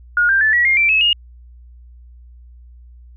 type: tone with pitch steps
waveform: sine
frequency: 1435 / 1583.1 / 1746.4 / 1926.6 / 2125 / 2345 / 2587 / 2853 Hz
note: F6 / G6 / A6 / B6 / C7 / D7 / E7 / F7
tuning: +47 / +17 / -13 / -43 / +26 / -3 / -33 / +36 cents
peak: -11 dBFS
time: 0.17-1.13 s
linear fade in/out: 2 ms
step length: 120 ms
effects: added 60 Hz sine -39 dBFS peak until 3.16 s